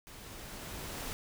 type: noise with level ramp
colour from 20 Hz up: pink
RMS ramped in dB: -50 to -39 dBFS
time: 0.07-1.13 s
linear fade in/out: 0 ms
effects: none

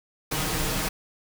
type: noise with comb filter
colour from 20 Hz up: pink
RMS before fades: -27 dBFS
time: 0.31-0.89 s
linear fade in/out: 10 ms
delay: 6.4 ms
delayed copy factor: +0.7
effects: none

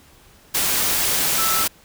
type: tone in noise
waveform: sine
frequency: 1318.5 Hz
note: E6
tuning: in tune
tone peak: -23 dBFS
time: 1.38-1.64 s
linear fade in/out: 10 ms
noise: white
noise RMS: -20 dBFS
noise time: 0.54-1.68 s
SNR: -6 dB
effects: pink hiss -51 dBFS RMS until 1.84 s

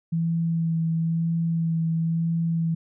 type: tone with vibrato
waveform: sine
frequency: 164.81 Hz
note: E3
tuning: in tune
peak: -21 dBFS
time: 0.12-2.75 s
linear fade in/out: 10 ms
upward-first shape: sine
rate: 1 Hz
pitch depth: 16 cents each way
effects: none

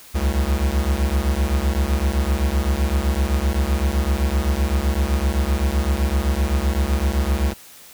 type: beating tone pair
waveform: square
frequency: 64.9 / 72.7 Hz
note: C2 / D2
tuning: -13 / -17 cents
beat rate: 7.8 Hz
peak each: -21 dBFS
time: 0.14-7.54 s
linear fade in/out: 20 ms
effects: white hiss -44 dBFS RMS until 7.93 s

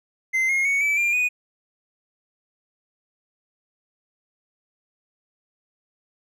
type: tone with pitch steps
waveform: triangle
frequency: 2071 / 2147 / 2225 / 2306 / 2390 / 2477 Hz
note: C7 / C7 / C#7 / D7 / D7 / D#7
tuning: -18 / +44 / +6 / -32 / +30 / -8 cents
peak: -17 dBFS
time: 0.33-1.29 s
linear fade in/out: 20 ms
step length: 160 ms
effects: none

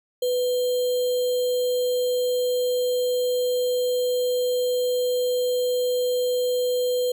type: tone with sample-and-hold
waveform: sine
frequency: 496.9 Hz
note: B4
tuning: 11 cents sharp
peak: -20 dBFS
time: 0.22-7.12 s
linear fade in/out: 5 ms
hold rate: 3675 Hz
effects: none

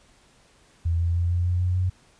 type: tone with pitch steps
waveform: sine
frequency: 83.8 / 85.07 / 86.36 / 87.66 / 88.99 / 90.33 / 91.7 Hz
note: E2 / F2 / F2 / F2 / F2 / F#2 / F#2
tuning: +29 / -45 / -19 / +7 / +33 / -41 / -15 cents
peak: -20 dBFS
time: 0.85-1.9 s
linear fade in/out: 10 ms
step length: 150 ms
effects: pink hiss -58 dBFS RMS until 2.19 s + resampled to 22050 Hz

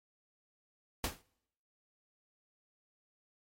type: noise with exponential decay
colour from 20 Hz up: pink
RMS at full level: -31 dBFS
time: 1.04-1.22 s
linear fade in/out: 2 ms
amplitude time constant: 39 ms
effects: noise-tail reverb RT60 0.8 s tail -26 dB re dry + MP3 64 kbps

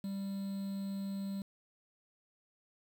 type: tone with quantisation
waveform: triangle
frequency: 196.5 Hz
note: G3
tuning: 4 cents sharp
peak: -34 dBFS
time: 0.04-1.42 s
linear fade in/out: 2 ms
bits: 9
effects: none

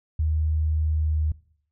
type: tone with pitch glide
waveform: sine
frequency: 77.78 to 77.2 Hz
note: D#2 to D#2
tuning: 0 to -13 cents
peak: -20 dBFS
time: 0.19-1.32 s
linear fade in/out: 5 ms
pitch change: -13 cents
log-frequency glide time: 0.84-1.2 s
effects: noise-tail reverb RT60 0.6 s tail -21 dB re dry

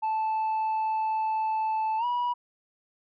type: tone with pitch glide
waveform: sine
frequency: 876 to 972 Hz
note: A5 to B5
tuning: -8 to -28 cents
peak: -22 dBFS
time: 0.02-2.34 s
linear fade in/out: 20 ms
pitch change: +180 cents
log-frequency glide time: 1.98-2.05 s
effects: tanh soft clip ceiling -24 dBFS

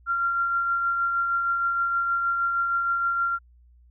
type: tone with tremolo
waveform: sine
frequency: 1380 Hz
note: F6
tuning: 21 cents flat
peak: -20 dBFS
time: 0.06-3.39 s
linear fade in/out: 50 ms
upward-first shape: triangle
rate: 6.4 Hz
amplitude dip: 35%
effects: added 60 Hz sine -52 dBFS peak until 3.9 s

